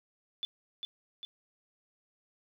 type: tone with echo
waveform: sine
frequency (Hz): 3486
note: A7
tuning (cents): -17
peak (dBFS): -32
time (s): 0.43-0.45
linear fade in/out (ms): 0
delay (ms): 400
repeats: 2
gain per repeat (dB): -4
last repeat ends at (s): 1.25
effects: none